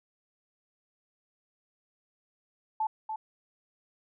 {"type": "tone with echo", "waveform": "sine", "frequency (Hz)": 873, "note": "A5", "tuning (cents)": -14, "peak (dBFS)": -26, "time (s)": [2.8, 2.87], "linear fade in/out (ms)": 5, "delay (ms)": 290, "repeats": 1, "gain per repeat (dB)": -6, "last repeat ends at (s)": 3.16, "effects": []}